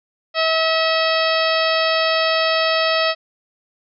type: harmonic tone with a mistuned harmonic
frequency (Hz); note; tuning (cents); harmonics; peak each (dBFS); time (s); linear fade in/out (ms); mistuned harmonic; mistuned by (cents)
645; E5; -38; 1 / 2 / 3 / 4 / 5 / 6 / 7 / 8; -19 / -22 / -24 / -25 / -26 / -27 / -27 / -28; 0.34-3.15; 50; 8; +19
effects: none